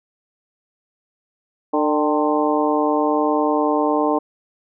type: harmonic tone with a mistuned harmonic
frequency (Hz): 149.9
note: D3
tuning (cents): +36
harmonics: 2 / 3 / 4 / 5 / 6 / 7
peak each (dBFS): -20 / -22 / -23 / -24 / -25 / -25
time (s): 1.73-4.19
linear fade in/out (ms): 10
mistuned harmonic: 5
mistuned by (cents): +66
effects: none